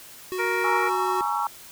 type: tone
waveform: square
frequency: 369.1 Hz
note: F#4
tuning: 4 cents flat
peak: -28 dBFS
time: 0.32-1.21 s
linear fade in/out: 0 ms
type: harmonic tone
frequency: 468.4 Hz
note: A#4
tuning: 8 cents sharp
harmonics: 1 / 2 / 3 / 4 / 5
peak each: -30 / -30 / -30 / -30 / -30 dBFS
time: 0.38-0.9 s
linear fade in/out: 20 ms
type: chord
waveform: sine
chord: A# half-diminished seventh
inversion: third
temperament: just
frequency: 839.1 / 932.3 / 1118.8 / 1342.6 Hz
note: G#5 / A#5 / C#6 / E6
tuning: +18 / 0 / +16 / +31 cents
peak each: -28 / -28 / -29 / -29 dBFS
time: 0.64-1.47 s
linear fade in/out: 2 ms
effects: white hiss -45 dBFS RMS until 1.71 s